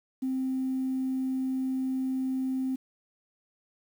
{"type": "tone", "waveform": "sine", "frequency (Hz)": 261.6, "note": "C4", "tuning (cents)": 0, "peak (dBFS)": -26, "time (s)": [0.22, 2.76], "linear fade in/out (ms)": 10, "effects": ["tanh soft clip ceiling -22 dBFS", "9-bit"]}